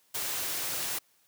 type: band-stop noise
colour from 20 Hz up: white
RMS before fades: -33 dBFS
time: 0.14-0.99 s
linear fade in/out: 10 ms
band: 190 to 270 Hz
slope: 96 dB/octave
effects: white hiss -67 dBFS RMS until 1.27 s + high-pass 100 Hz 12 dB/octave